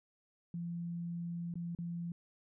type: tone with dropouts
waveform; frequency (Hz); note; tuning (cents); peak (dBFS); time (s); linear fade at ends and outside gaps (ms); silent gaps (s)
sine; 171.1; F3; -35; -37; 0.54-2.12; 2; 1.54-1.555 / 1.75-1.787
effects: none